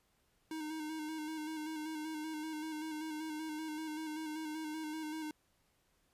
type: tone with vibrato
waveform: square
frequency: 311.1 Hz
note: D#4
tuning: in tune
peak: -40 dBFS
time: 0.51-5.31 s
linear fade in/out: 2 ms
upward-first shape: square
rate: 5.2 Hz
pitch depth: 31 cents each way
effects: pink hiss -75 dBFS RMS until 6.13 s + resampled to 32000 Hz